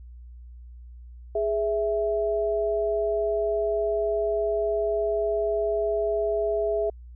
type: tone pair together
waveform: sine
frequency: 415.9 / 659.3 Hz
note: G#4 / E5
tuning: +2 / 0 cents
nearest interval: minor sixth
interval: 798 cents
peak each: -25 dBFS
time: 1.35-6.9 s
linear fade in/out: 5 ms
effects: added 60 Hz sine -41 dBFS peak until 7.15 s